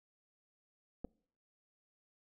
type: clicks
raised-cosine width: 2 ms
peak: -30 dBFS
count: 2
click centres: 1.045 / 1.049 s
effects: noise-tail reverb RT60 0.6 s tail -26 dB re dry